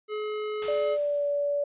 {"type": "tone", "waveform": "square", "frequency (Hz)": 425, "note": "G#4", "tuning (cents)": 40, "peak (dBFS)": -30, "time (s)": [0.08, 0.98], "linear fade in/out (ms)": 50}
{"type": "noise with exponential decay", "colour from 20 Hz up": "white", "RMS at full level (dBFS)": -36, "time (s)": [0.62, 1.64], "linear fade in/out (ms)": 2, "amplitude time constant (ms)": 220}
{"type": "tone with pitch glide", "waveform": "sine", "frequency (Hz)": [587.3, 575.5], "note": ["D5", "D5"], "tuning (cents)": [0, -35], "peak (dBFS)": -24, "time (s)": [0.68, 1.64], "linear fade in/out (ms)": 5, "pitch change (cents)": -35, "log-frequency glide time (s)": [0.93, 1.26]}
{"effects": ["resampled to 8000 Hz"]}